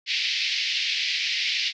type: band-pass noise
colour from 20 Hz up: pink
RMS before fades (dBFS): -26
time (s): 0.06-1.73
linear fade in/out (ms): 50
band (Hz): 2100 to 5200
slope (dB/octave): 48
effects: none